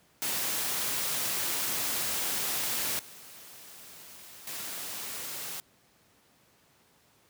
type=noise with level steps; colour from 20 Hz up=white; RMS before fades=-31 / -49 / -38 dBFS; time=0.22-5.6 s; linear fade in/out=0 ms; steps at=2.99 / 4.47 s; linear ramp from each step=2 ms; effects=pink hiss -64 dBFS RMS until 7.29 s + high-pass 100 Hz 12 dB/octave